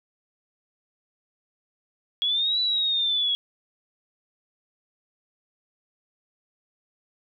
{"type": "linear two-way sweep", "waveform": "sine", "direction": "up then down", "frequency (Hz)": [3322, 3975, 3322], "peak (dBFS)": -21, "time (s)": [2.22, 3.35], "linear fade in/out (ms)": 0, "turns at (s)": 2.6, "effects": []}